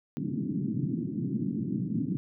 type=band-pass noise; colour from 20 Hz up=white; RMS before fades=-31 dBFS; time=0.17-2.17 s; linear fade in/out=0 ms; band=120 to 300 Hz; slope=48 dB/octave; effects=none